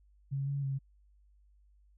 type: tone with pitch steps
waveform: sine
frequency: 137.6 / 140.4 / 136.1 Hz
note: C#3 / C#3 / C#3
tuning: -12 / +22 / -31 cents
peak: -31 dBFS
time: 0.31-0.79 s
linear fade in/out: 20 ms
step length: 160 ms
effects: added 50 Hz sine -61 dBFS peak until 1.97 s